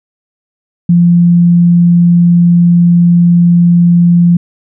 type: tone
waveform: sine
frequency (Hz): 173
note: F3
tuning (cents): -16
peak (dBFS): -3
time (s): 0.89-4.37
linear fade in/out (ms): 5
effects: none